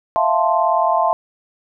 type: chord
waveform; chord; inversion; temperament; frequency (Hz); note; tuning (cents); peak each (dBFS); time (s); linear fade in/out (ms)
sine; F major seventh; third; equal; 659.3 / 698.5 / 880 / 1046.5; E5 / F5 / A5 / C6; 0 / 0 / 0 / 0; -19; 0.16-1.13; 0
effects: none